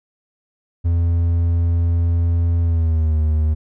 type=tone with pitch glide; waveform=triangle; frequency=84.9 to 77.41 Hz; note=F2 to D#2; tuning=-48 to -8 cents; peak=-12 dBFS; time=0.84-3.55 s; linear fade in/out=20 ms; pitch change=-160 cents; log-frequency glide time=2.61-3.18 s; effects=none